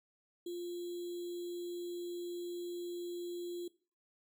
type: tone with sample-and-hold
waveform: sine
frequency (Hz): 349.6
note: F4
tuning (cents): +2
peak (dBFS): -38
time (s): 0.46-3.68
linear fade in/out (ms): 5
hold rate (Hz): 3675
effects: noise-tail reverb RT60 0.4 s tail -20 dB re dry